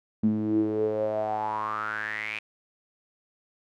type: tone with band-pass filter sweep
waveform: sawtooth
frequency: 107.4 Hz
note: A2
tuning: 41 cents flat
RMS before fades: -28 dBFS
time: 0.23-2.39 s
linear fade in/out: 5 ms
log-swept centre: 220 to 2500 Hz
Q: 9.3
effects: none